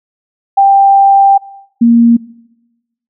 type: tone pair in turn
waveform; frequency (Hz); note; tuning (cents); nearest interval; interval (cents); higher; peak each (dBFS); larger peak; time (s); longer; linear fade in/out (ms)
sine; 789 / 233.8; G5 / A#3; +11 / +5; octave + major sixth; 2106; first; -3; neither; 0.57-1.38 / 1.81-2.17; first; 10
effects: noise-tail reverb RT60 1.0 s tail -22 dB re dry